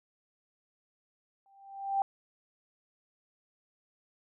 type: tone with exponential growth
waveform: sine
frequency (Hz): 787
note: G5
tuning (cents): +7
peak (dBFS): -23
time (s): 1.46-2.02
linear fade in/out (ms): 1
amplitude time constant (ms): 120
effects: none